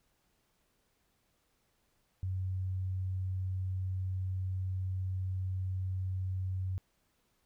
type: tone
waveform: sine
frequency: 93.5 Hz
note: F#2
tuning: 19 cents sharp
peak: -32 dBFS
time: 2.23-6.78 s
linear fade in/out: 0 ms
effects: pink hiss -75 dBFS RMS until 7.45 s